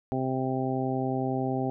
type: harmonic tone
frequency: 130.81 Hz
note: C3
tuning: in tune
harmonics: 1 / 2 / 3 / 4 / 5 / 6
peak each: -32 / -30 / -33 / -38 / -36 / -34 dBFS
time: 0.12-1.7 s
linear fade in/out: 0 ms
effects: none